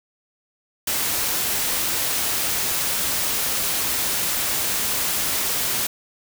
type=noise; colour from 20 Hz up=white; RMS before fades=-23 dBFS; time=0.87-5.87 s; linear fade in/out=5 ms; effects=none